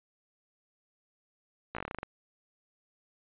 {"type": "slowing click train", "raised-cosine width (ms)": 0.5, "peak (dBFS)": -21, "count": 11, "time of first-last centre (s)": [1.75, 2.031], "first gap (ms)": 16, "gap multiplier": 1.12, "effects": ["resampled to 8000 Hz"]}